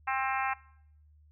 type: harmonic tone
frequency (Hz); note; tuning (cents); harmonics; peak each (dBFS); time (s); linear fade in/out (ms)
265.3; C4; +24; 3 / 4 / 5 / 6 / 7 / 8 / 9 / 10; -32 / -34 / -36 / -38 / -39 / -40 / -41 / -42; 0.07-0.54; 10
effects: noise-tail reverb RT60 0.7 s tail -22 dB re dry + added 75 Hz sine -57 dBFS peak until 1.31 s